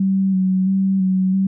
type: tone with vibrato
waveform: sine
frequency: 190 Hz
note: F#3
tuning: 46 cents sharp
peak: -14 dBFS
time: 0-1.47 s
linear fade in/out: 5 ms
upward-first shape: square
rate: 1.5 Hz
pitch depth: 23 cents each way
effects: none

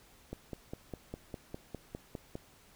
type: click train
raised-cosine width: 2 ms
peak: -26 dBFS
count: 11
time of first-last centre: 0.33-2.354 s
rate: 4.94 Hz
effects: pink hiss -61 dBFS RMS until 2.75 s

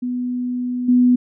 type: tone with level steps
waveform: sine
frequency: 247.7 Hz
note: B3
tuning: 5 cents sharp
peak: -20 / -10 dBFS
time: 0.02-1.16 s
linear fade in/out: 10 ms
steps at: 0.88 s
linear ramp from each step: 10 ms
effects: none

